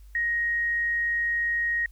sine tone, 1877 Hz, A#6, 11 cents sharp, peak -23 dBFS, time 0.15-1.86 s, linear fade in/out 2 ms, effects added 50 Hz sine -45 dBFS peak until 1.91 s + white hiss -65 dBFS RMS until 1.91 s

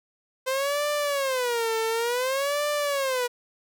sawtooth tone with vibrato, 514 Hz, C5, 31 cents flat, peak -20 dBFS, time 0.46-3.28 s, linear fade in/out 20 ms, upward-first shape sine, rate 0.56 Hz, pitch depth 240 cents each way, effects none

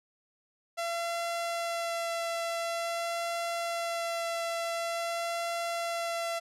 sawtooth tone with vibrato, 677 Hz, E5, 46 cents sharp, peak -27 dBFS, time 0.77-6.4 s, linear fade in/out 20 ms, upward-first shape sine, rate 0.47 Hz, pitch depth 10 cents each way, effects low-pass 11000 Hz 12 dB/octave

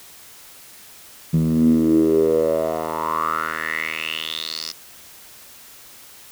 10% pulse tone with band-pass filter sweep, 79.8 Hz, D#2, 44 cents sharp, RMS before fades -20 dBFS, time 1.33-4.72 s, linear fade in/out 10 ms, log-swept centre 170 to 5200 Hz, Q 6.7, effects white hiss -44 dBFS RMS until 6.31 s

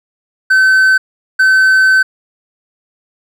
triangle tone bursts at uneven times, 1531 Hz, G6, 41 cents flat, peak -4 dBFS, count 2, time 0.5-0.98 / 1.39-2.03 s, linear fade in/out 10 ms, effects none

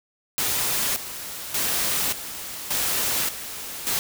white noise with tremolo, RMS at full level -24 dBFS, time 0.38-3.99 s, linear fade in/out 0 ms, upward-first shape square, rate 0.86 Hz, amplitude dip 70%, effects none

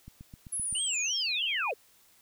click train, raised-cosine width 5 ms, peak -33 dBFS, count 6, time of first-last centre 0.08-0.727 s, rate 7.73 Hz
sine linear sweep, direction down, 11000 to 380.1 Hz, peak -30 dBFS, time 0.52-1.74 s, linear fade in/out 10 ms
sine tone with vibrato, 2812 Hz, F7, 11 cents sharp, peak -31 dBFS, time 0.75-1.71 s, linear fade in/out 2 ms, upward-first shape sine, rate 3 Hz, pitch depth 250 cents each way
effects white hiss -62 dBFS RMS until 2.21 s

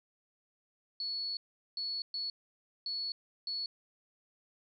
sine tone bursts at uneven times, 4401 Hz, C#8, 13 cents flat, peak -34 dBFS, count 5, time 1-1.37 / 1.77-2.02 / 2.14-2.3 / 2.86-3.12 / 3.47-3.66 s, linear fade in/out 2 ms, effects none

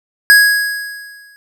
square tone with exponential decay, 1660 Hz, G#6, 1 cent flat, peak -3 dBFS, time 0.3-1.36 s, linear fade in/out 0 ms, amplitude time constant 230 ms, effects none

